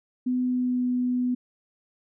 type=tone with pitch glide; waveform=sine; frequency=251.3 to 248.7 Hz; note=B3 to B3; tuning=+30 to +12 cents; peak=-22 dBFS; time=0.26-1.35 s; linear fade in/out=10 ms; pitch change=-18 cents; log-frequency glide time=0.41-0.84 s; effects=none